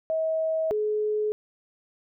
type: tone pair in turn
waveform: sine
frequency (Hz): 640 / 424.8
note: D#5 / G#4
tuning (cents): +49 / +39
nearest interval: perfect fifth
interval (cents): 710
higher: first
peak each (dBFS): -23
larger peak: neither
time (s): 0.1-0.71 / 0.71-1.32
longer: neither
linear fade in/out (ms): 0
effects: none